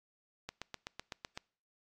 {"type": "click train", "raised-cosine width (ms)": 0.2, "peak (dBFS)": -23, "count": 8, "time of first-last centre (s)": [0.49, 1.375], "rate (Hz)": 7.91, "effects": ["noise-tail reverb RT60 0.5 s tail -25 dB re dry", "AAC 64 kbps"]}